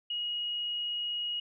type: tone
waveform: sine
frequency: 2891 Hz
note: F#7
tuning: 41 cents flat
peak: -31 dBFS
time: 0.1-1.4 s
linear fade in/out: 5 ms
effects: none